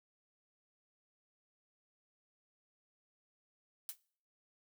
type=noise with exponential decay; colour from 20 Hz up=blue; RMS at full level=-37 dBFS; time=3.89-3.97 s; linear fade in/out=1 ms; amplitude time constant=17 ms; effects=noise-tail reverb RT60 0.5 s tail -22 dB re dry